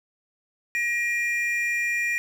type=tone pair together; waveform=triangle; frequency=1897.7 / 2400 Hz; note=A#6 / D7; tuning=+30 / +37 cents; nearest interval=major third; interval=407 cents; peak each=-24 / -24 dBFS; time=0.75-2.18 s; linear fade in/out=0 ms; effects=8-bit